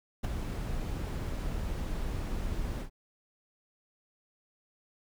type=noise with ADSR envelope; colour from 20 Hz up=brown; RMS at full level=-26 dBFS; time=0.23-2.9 s; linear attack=18 ms; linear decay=7 ms; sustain=-8 dB; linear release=96 ms; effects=none